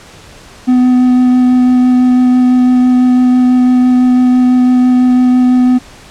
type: tone with vibrato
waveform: triangle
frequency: 251 Hz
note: B3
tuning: 28 cents sharp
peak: -3 dBFS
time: 0.67-5.79 s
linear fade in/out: 20 ms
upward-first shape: sine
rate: 6 Hz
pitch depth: 8 cents each way
effects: pink hiss -36 dBFS RMS until 6.1 s + low-pass 8000 Hz 12 dB/octave